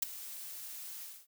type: noise with ADSR envelope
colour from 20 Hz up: blue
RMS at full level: -28 dBFS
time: 0.02-1.27 s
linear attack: 7 ms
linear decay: 12 ms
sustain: -17 dB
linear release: 240 ms
effects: none